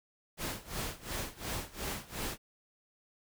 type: noise with tremolo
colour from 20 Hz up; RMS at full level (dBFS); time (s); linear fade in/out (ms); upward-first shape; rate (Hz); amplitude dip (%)
pink; -36; 0.37-2.38; 50; sine; 2.8; 90
effects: none